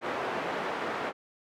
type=band-pass noise; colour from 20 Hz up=pink; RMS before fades=-33 dBFS; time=0.01-1.13 s; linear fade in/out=50 ms; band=380 to 1700 Hz; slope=12 dB/octave; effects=none